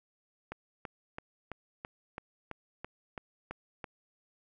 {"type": "click train", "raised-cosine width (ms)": 0.5, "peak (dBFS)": -24, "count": 11, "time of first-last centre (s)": [0.52, 3.842], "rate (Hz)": 3.01, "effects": []}